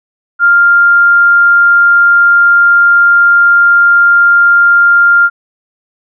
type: tone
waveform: sine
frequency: 1398 Hz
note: F6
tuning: 1 cent sharp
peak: -3 dBFS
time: 0.39-5.3 s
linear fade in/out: 50 ms
effects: none